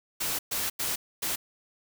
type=noise bursts at uneven times; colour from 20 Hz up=white; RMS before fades=-30 dBFS; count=4; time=0.2-0.39 / 0.51-0.7 / 0.79-0.96 / 1.22-1.36 s; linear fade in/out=10 ms; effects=none